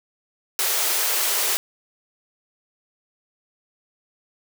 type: high-pass noise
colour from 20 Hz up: white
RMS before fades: -22 dBFS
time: 0.59-1.57 s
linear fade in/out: 0 ms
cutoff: 340 Hz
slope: 96 dB/octave
effects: none